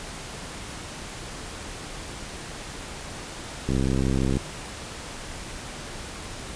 click train, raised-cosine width 3 ms, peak -12 dBFS, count 46, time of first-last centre 3.69-4.37 s, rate 66.2 Hz, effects pink hiss -37 dBFS RMS until 6.55 s + resampled to 22050 Hz

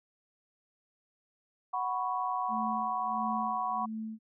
sine chord, F# suspended fourth, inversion none, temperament equal, 740 / 987.8 / 1108.7 Hz, F#5 / B5 / C#6, 0 / 0 / 0 cents, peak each -34 dBFS, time 1.73-3.86 s, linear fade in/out 10 ms
sine tone with tremolo, 220 Hz, A3, in tune, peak -34 dBFS, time 2.48-4.19 s, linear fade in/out 50 ms, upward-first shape sine, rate 1.5 Hz, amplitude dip 90%
effects none

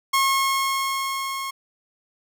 sawtooth tone with level ramp, 1084 Hz, C#6, 39 cents flat, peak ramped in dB -13 to -24 dBFS, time 0.13-1.51 s, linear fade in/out 10 ms, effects none

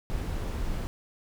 brown noise, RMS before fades -31 dBFS, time 0.1-0.87 s, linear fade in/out 0 ms, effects none

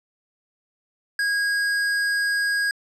sine tone with tanh clipping, 1640 Hz, G#6, 22 cents flat, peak -22 dBFS, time 1.19-2.71 s, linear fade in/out 2 ms, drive 17 dB, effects low-pass 10000 Hz 12 dB/octave

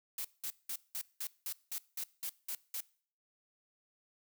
blue noise bursts, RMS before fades -39 dBFS, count 11, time 0.18-2.806 s, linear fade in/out 2 ms, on 66 ms, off 190 ms, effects noise-tail reverb RT60 0.5 s tail -22 dB re dry

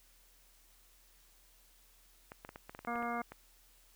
clicks, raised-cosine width 0.5 ms, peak -31 dBFS, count 11, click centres 2.319 / 2.449 / 2.491 / 2.559 / 2.695 / 2.749 / 2.791 / 2.849 / 2.957 / 3.026 / 3.32 s
harmonic tone, 236.8 Hz, A#3, 27 cents sharp, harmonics 1 / 2 / 3 / 4 / 5 / 6 / 7 / 9, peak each -41 / -45 / -39 / -47 / -41 / -45 / -51 / -46 dBFS, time 2.87-3.22 s, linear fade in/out 5 ms
effects added 40 Hz sine -66 dBFS peak until 3.95 s + white hiss -66 dBFS RMS until 3.95 s

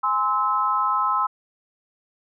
sine chord, Ab augmented, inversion none, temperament just, 830.6 / 1038.3 / 1297.8 Hz, Ab5 / C6 / E6, 0 / -14 / -27 cents, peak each -28 / -22 / -22 dBFS, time 0.03-1.27 s, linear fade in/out 10 ms, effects none

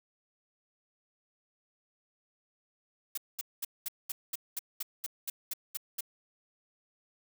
blue noise bursts, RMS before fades -35 dBFS, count 13, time 3.15-6.008 s, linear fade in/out 5 ms, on 26 ms, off 210 ms, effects none

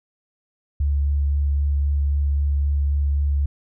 sine tone with vibrato, 71.3 Hz, C#2, 49 cents sharp, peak -17 dBFS, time 0.8-3.46 s, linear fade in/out 5 ms, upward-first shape sine, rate 3.8 Hz, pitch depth 12 cents each way, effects none

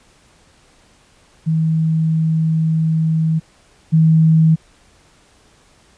sine tone pair in turn, 160.1 / 160.1 Hz, D#3 / D#3, +50 / +50 cents, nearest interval unison, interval 0 cents, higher neither, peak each -13 / -8 dBFS, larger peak second, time 1.46-3.4 / 3.92-4.56 s, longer first, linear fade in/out 20 ms, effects pink hiss -52 dBFS RMS until 5.97 s + resampled to 22050 Hz

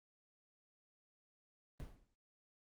brown noise with exponential decay, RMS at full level -44 dBFS, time 1.8-2.14 s, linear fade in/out 0 ms, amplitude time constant 73 ms, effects Opus 24 kbps

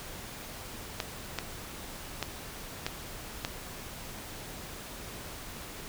clicks, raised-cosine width 0.2 ms, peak -13 dBFS, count 5, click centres 1.002 / 1.387 / 2.227 / 2.865 / 3.449 s, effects pink hiss -43 dBFS RMS until 5.88 s

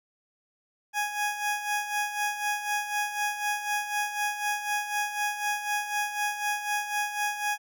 20% pulse tone with tremolo, 830.6 Hz, G#5, in tune, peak -20 dBFS, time 0.93-7.58 s, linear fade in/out 50 ms, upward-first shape sine, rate 4 Hz, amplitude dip 65%, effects none

